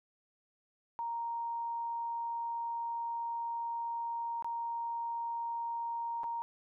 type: tone with dropouts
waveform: sine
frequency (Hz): 932.3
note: A#5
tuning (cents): 0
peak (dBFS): -34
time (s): 0.99-6.42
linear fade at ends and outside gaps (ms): 0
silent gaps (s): 4.424-4.445 / 6.234-6.241
effects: none